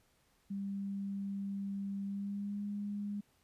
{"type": "tone with pitch glide", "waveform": "sine", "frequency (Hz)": [198, 204.4], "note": ["G3", "G#3"], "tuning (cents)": [18, -27], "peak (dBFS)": -36, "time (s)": [0.5, 3.21], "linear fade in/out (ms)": 10, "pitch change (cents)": 55, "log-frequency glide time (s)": [2.05, 2.63], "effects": ["pink hiss -72 dBFS RMS until 3.43 s", "resampled to 32000 Hz"]}